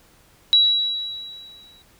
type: tone with exponential decay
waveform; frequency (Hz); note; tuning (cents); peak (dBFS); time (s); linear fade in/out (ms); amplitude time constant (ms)
sine; 3898; B7; -23; -10; 0.53-1.82; 0; 280
effects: pink hiss -55 dBFS RMS until 1.99 s